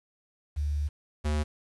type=tone pair in turn; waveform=sine / square; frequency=73.42 / 75.35 Hz; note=D2 / D2; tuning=0 / +45 cents; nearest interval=unison; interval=45 cents; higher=second; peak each=-26 dBFS; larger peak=neither; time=0.56-0.89 / 1.24-1.44 s; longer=first; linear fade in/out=20 ms; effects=resampled to 24000 Hz + 9-bit